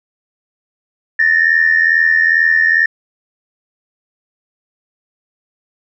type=tone pair together; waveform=sine; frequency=1760 / 1842.3 Hz; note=A6 / A#6; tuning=0 / -21 cents; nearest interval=minor second; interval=79 cents; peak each=-11 dBFS; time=1.19-2.86 s; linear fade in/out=5 ms; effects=tanh soft clip ceiling -2 dBFS